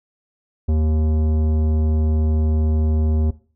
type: tone with tanh clipping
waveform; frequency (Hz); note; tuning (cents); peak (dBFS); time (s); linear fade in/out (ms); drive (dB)
sine; 77.78; D#2; 0; -17; 0.68-3.31; 10; 14
effects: noise-tail reverb RT60 0.4 s tail -18 dB re dry